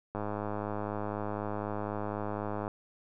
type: click train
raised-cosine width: 1 ms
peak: -21 dBFS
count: 264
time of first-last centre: 0.15-2.679 s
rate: 104 Hz
effects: none